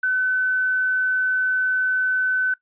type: tone with quantisation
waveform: sine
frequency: 1513 Hz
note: F#6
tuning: 38 cents sharp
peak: -18 dBFS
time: 0.03-2.54 s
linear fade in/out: 5 ms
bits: 8
effects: noise-tail reverb RT60 0.1 s tail -19 dB re dry + resampled to 8000 Hz